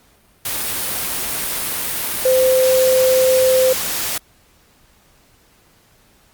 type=tone in noise; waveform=sine; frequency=516 Hz; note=C5; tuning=24 cents flat; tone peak=-11 dBFS; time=2.25-3.73 s; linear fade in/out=5 ms; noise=white; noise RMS=-22 dBFS; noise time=0.45-4.18 s; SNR=+8 dB; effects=pink hiss -54 dBFS RMS until 6.33 s + Opus 48 kbps